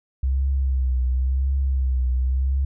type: tone with vibrato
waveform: sine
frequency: 65.3 Hz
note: C2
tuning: 3 cents flat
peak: -18 dBFS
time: 0.23-2.65 s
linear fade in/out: 5 ms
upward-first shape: triangle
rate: 0.94 Hz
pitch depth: 76 cents each way
effects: none